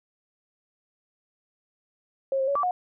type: tone with pitch steps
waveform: sine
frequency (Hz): 540 / 532 / 562 / 1158 / 725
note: C#5 / C5 / C#5 / D6 / F#5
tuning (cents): -45 / +29 / +24 / -25 / -35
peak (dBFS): -22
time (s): 2.32-2.71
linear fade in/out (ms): 2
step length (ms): 78
effects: none